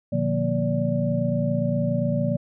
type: tone cluster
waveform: sine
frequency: 122.2 / 152.2 / 179.5 / 235.4 / 579 Hz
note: B2 / D#3 / F3 / A#3 / D5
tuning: -18 / -38 / +48 / +17 / -25 cents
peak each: -27 dBFS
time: 0.12-2.37 s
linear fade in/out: 10 ms
effects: none